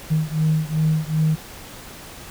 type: beating tone pair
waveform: sine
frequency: 155.56 / 158.16 Hz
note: D#3 / D#3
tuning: 0 / +29 cents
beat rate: 2.6 Hz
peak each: -19 / -20 dBFS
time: 0.1-1.36 s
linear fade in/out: 20 ms
effects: tanh soft clip ceiling -11 dBFS + pink hiss -39 dBFS RMS until 2.3 s